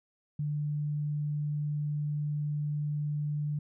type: tone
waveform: sine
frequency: 148.2 Hz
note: D3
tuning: 16 cents sharp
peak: -29 dBFS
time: 0.39-3.59 s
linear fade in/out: 5 ms
effects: none